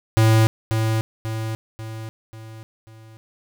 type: tone with echo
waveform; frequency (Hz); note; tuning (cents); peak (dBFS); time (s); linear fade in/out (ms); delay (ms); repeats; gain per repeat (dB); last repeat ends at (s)
square; 111; A2; +16; -13; 0.17-0.47; 0; 540; 5; -6; 3.17
effects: none